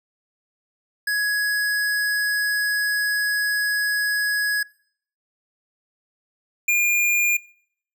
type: tone pair in turn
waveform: square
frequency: 1673 / 2415 Hz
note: G#6 / D7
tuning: +12 / +48 cents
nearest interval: tritone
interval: 636 cents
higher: second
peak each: -21 / -17 dBFS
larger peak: second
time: 1.07-4.63 / 6.68-7.37 s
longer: first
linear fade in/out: 5 ms
effects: noise-tail reverb RT60 0.6 s tail -23 dB re dry